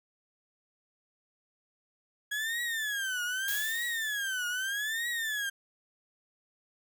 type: tone with vibrato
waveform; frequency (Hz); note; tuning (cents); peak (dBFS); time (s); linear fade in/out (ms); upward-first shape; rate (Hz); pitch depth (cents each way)
35% pulse; 1661.2; G#6; 0; -29; 2.31-5.5; 10; triangle; 0.81; 260
type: noise with exponential decay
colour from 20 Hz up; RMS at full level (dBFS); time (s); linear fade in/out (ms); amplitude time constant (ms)
blue; -33; 3.48-4.63; 2; 250
effects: none